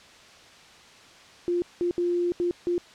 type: tone bursts at uneven times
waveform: sine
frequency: 350 Hz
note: F4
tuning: 4 cents sharp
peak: -22 dBFS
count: 5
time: 1.48-1.62 / 1.81-1.91 / 1.98-2.32 / 2.4-2.51 / 2.67-2.78 s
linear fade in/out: 0 ms
effects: white hiss -50 dBFS RMS until 2.94 s + low-pass 5000 Hz 12 dB/octave